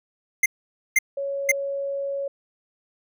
square tone bursts, 2093 Hz, C7, in tune, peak -15 dBFS, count 3, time 0.43-1.517 s, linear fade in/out 5 ms, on 29 ms, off 500 ms
sine tone, 556 Hz, C#5, 5 cents sharp, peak -25 dBFS, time 1.17-2.28 s, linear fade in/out 5 ms
effects none

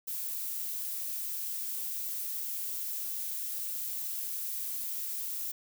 violet noise, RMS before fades -36 dBFS, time 0.07-5.52 s, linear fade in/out 10 ms, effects none

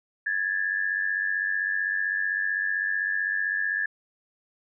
sine tone pair together, 1663.3 / 1759 Hz, G#6 / A6, +2 / -1 cents, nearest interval minor second, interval 97 cents, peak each -27 dBFS, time 0.26-3.86 s, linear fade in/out 5 ms, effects none

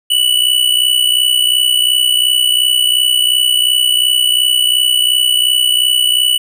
square tone with amplitude modulation, 2960 Hz, F#7, in tune, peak -7 dBFS, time 0.1-6.38 s, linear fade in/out 10 ms, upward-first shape sine, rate 62.8 Hz, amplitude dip 70%, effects none

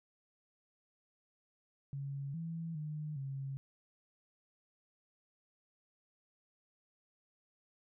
sine tone with pitch steps, 139.2 / 165 / 151.9 / 136.4 Hz, C#3 / E3 / D#3 / C#3, +8 / +2 / -41 / -28 cents, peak -38 dBFS, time 1.93-3.57 s, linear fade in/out 0 ms, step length 410 ms, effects none

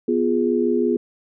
sine chord, F diminished, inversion second, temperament equal, 246.9 / 349.2 / 415.3 Hz, Cb4 / F4 / Ab4, 0 / 0 / 0 cents, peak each -21 dBFS, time 0.08-0.97 s, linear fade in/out 5 ms, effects none

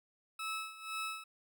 20% pulse tone with tremolo, 1300 Hz, E6, 24 cents flat, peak -31 dBFS, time 0.39-1.24 s, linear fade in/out 5 ms, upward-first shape sine, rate 2 Hz, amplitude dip 80%, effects none

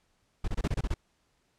brown noise bursts, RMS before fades -28 dBFS, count 8, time 0.44-0.941 s, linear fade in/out 5 ms, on 39 ms, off 27 ms, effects pink hiss -72 dBFS RMS until 1.58 s + low-pass 9000 Hz 12 dB/octave

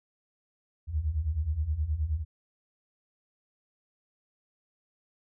sine beating tone pair, 70.9 / 80.4 Hz, C#2 / E2, +40 / -43 cents, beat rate 9.5 Hz, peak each -32 / -28 dBFS, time 0.87-2.25 s, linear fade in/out 50 ms, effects none

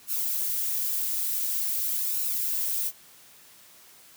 violet noise with flanger, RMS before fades -28 dBFS, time 0.07-2.92 s, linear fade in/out 50 ms, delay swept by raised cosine 0.72 to 5.92 ms, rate 0.47 Hz, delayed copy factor +0.5, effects white hiss -53 dBFS RMS until 4.16 s + high-pass 60 Hz 12 dB/octave

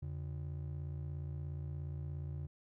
triangle ring-modulated tone, 112.5 Hz, A2, 39 cents sharp, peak -34 dBFS, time 0.02-2.47 s, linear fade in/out 10 ms, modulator 28.5 Hz, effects none

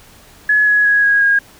sine tone with pitch steps, 1697 / 1680.4 / 1664 / 1647.7 / 1631.6 Hz, G#6 / G#6 / G#6 / G#6 / G#6, +37 / +20 / +3 / -14 / -31 cents, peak -9 dBFS, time 0.49-1.39 s, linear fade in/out 5 ms, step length 180 ms, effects pink hiss -44 dBFS RMS until 1.59 s

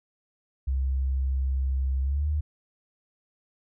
sine tone with pitch glide, 66.3 to 75.28 Hz, C2 to D2, +23 to +43 cents, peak -23 dBFS, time 0.67-2.41 s, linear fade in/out 10 ms, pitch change +220 cents, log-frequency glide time 2.02-2.28 s, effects none

